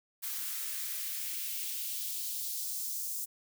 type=noise with high-pass filter sweep; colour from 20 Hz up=blue; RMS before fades=-37 dBFS; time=0.22-3.26 s; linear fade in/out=20 ms; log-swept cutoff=1100 to 6800 Hz; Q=1.3; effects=none